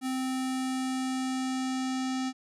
square tone with low-pass filter sweep, 260 Hz, C4, 11 cents flat, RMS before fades -31 dBFS, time 0.01-2.33 s, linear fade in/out 50 ms, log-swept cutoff 11000 to 6500 Hz, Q 1.6, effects none

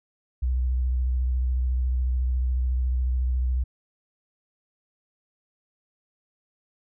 sine tone with vibrato, 62.9 Hz, B1, 32 cents sharp, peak -21 dBFS, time 0.42-3.64 s, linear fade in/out 10 ms, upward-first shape square, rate 14 Hz, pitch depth 32 cents each way, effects none

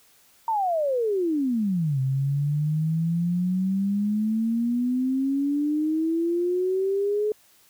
sine exponential two-way sweep, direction down then up, 932.3 to 130.81 to 428.1 Hz, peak -21 dBFS, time 0.48-7.32 s, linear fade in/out 2 ms, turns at 2 s, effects white hiss -58 dBFS RMS until 7.69 s

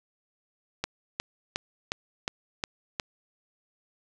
click train, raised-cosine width 0.2 ms, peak -11 dBFS, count 7, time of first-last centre 0.84-2.998 s, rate 2.78 Hz, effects none

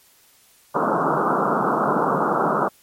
white band-pass noise, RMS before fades -20 dBFS, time 0.74-2.69 s, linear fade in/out 20 ms, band 140 to 1400 Hz, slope 96 dB/octave, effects white hiss -55 dBFS RMS until 2.82 s + MP3 64 kbps

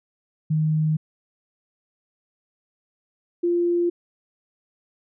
sine tone pair in turn, 155.56 / 346.8 Hz, D#3 / F4, 0 / -12 cents, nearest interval octave + major second, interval 1388 cents, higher second, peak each -18 dBFS, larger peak neither, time 0.5-0.97 / 3.43-3.9 s, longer neither, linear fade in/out 10 ms, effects none

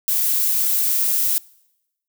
violet noise, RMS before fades -19 dBFS, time 0.08-1.38 s, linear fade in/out 0 ms, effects noise-tail reverb RT60 0.9 s tail -24 dB re dry

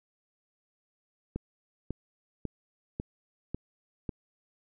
click train, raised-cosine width 3 ms, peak -20 dBFS, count 6, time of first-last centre 1.36-4.092 s, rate 1.83 Hz, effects none

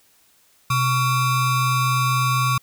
square ring-modulated tone, 626 Hz, D#5, 10 cents sharp, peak -15 dBFS, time 0.7-2.58 s, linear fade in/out 5 ms, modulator 498 Hz, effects white hiss -58 dBFS RMS until 2.62 s

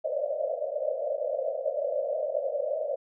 white band-pass noise, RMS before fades -30 dBFS, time 0.04-2.96 s, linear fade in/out 10 ms, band 520 to 630 Hz, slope 96 dB/octave, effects none

